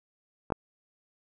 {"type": "clicks", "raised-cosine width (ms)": 1, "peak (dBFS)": [-21, -10], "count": 2, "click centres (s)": [0.503, 0.522], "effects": []}